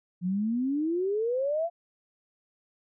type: exponential sweep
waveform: sine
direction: up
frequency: 173.3 to 698.5 Hz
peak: -25 dBFS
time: 0.21-1.7 s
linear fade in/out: 50 ms
effects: none